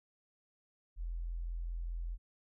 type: tone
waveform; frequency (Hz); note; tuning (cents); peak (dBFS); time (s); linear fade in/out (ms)
sine; 42.43; F1; -49; -36; 0.96-2.18; 50
effects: none